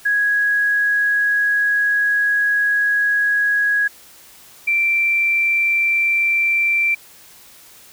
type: tone pair in turn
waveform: sine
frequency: 1661.2 / 2349 Hz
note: G#6 / D7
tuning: 0 / 0 cents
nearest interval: tritone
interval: 600 cents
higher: second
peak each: -14 dBFS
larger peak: neither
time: 0.05-3.88 / 4.67-6.95 s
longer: first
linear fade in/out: 10 ms
effects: white hiss -45 dBFS RMS until 7.92 s